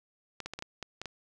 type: clicks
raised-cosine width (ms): 0.2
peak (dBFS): -21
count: 8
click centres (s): 0.403 / 0.46 / 0.536 / 0.59 / 0.624 / 0.827 / 1.016 / 1.057
effects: none